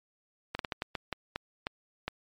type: slowing click train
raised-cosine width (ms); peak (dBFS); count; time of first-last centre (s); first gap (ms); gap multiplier
0.3; -16; 10; 0.55-2.08; 42; 1.33
effects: MP3 64 kbps